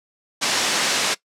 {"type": "band-pass noise", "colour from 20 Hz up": "white", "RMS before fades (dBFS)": -21, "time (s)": [0.41, 1.15], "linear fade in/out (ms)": 20, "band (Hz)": [210, 6300], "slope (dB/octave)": 12, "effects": ["noise-tail reverb RT60 0.1 s tail -19 dB re dry", "low-pass 10000 Hz 12 dB/octave"]}